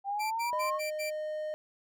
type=exponential sweep; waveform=sine; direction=up; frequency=784 to 1108.7 Hz; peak=-30 dBFS; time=0.04-0.8 s; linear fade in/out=50 ms
type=tone bursts; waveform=sawtooth; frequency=2349 Hz; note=D7; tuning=in tune; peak=-32 dBFS; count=5; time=0.19-1.106 s; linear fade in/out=20 ms; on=120 ms; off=79 ms
type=tone; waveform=triangle; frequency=614 Hz; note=D#5; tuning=23 cents flat; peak=-31 dBFS; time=0.53-1.54 s; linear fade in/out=0 ms
effects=none